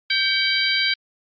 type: harmonic tone with a mistuned harmonic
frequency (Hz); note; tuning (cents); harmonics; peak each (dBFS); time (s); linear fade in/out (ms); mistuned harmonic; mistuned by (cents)
784; G5; 0; 2 / 3 / 4 / 5 / 6; -25 / -23 / -25 / -24 / -25; 0.1-0.94; 5; 3; -59
effects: Opus 32 kbps